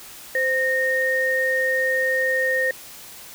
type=tone pair together; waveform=sine; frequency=519 / 1846.2 Hz; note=C5 / A#6; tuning=-14 / -17 cents; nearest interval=octave + minor seventh; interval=2197 cents; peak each=-23 / -20 dBFS; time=0.35-2.71 s; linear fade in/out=2 ms; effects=white hiss -41 dBFS RMS until 3.34 s